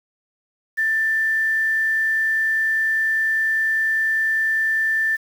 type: tone with quantisation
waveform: sine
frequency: 1775 Hz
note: A6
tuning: 15 cents sharp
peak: -17 dBFS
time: 0.77-5.17 s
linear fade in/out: 20 ms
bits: 7
effects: none